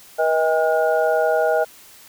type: tone cluster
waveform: sine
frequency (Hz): 482.4 / 634 / 804 / 1434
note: B4 / D#5 / G5 / F6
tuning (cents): -41 / +32 / +44 / +45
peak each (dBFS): -21 / -18 / -23 / -26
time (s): 0.18-1.65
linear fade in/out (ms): 20
effects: white hiss -46 dBFS RMS until 2.08 s